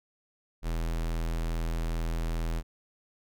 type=tone; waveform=square; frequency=41.2 Hz; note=E1; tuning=in tune; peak=-29 dBFS; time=0.62-2.63 s; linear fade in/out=50 ms; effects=none